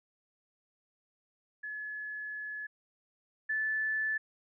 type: tone pair in turn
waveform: sine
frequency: 1707 / 1744.9 Hz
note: G#6 / A6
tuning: +47 / -15 cents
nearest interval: unison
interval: 38 cents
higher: second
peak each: -37 / -29 dBFS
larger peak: second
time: 1.63-2.67 / 3.49-4.18 s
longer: first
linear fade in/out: 10 ms
effects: none